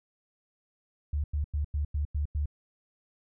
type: tone bursts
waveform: sine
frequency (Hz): 73.42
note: D2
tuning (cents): 0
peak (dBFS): -26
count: 7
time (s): 1.13-2.458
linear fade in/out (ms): 5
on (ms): 110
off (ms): 93
effects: none